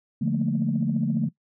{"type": "chord", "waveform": "sine", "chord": "Bb major seventh", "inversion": "first", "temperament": "just", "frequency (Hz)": [145.68, 174.81, 218.5, 233.1], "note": ["D3", "F3", "A3", "Bb3"], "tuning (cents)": [-14, 2, -12, 0], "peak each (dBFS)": [-26, -28, -25, -27], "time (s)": [0.21, 1.29], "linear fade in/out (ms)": 10, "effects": ["noise-tail reverb RT60 0.1 s tail -18 dB re dry", "tanh soft clip ceiling -13 dBFS"]}